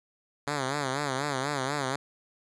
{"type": "tone with vibrato", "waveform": "5% pulse", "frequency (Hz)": 138.59, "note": "C#3", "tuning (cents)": 0, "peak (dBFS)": -17, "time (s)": [0.47, 1.96], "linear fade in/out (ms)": 5, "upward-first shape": "sine", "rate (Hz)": 4.1, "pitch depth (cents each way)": 120, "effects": ["resampled to 22050 Hz"]}